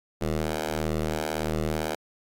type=ring-modulated tone; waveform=10% pulse; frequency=77.78 Hz; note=D#2; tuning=in tune; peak=-15 dBFS; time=0.21-1.95 s; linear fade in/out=5 ms; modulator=273 Hz; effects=AAC 64 kbps